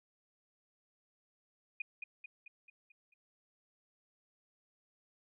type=tone with echo; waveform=sine; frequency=2457 Hz; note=D#7; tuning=22 cents flat; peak=-35 dBFS; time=1.8-1.82 s; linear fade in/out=5 ms; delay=220 ms; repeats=6; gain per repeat=-5 dB; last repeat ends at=3.14 s; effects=none